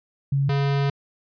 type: tone pair in turn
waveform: sine / square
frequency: 138.59 / 139.96 Hz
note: C#3 / C#3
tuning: 0 / +17 cents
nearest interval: unison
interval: 17 cents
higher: second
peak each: -18 / -20 dBFS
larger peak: first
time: 0.32-0.49 / 0.49-0.9 s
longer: second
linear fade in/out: 5 ms
effects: resampled to 11025 Hz